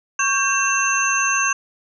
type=tone cluster; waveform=sine; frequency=1111 / 1581 / 2703 / 6290 Hz; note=C#6 / G6 / E7 / G8; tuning=+4 / +14 / +43 / +5 cents; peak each=-22 dBFS; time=0.19-1.53 s; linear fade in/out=5 ms; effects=none